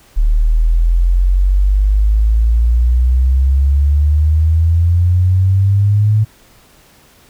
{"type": "exponential sweep", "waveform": "sine", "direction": "up", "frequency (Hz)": [37.22, 108.8], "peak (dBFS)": -8, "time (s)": [0.16, 6.25], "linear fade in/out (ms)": 20, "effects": ["pink hiss -47 dBFS RMS until 7.29 s"]}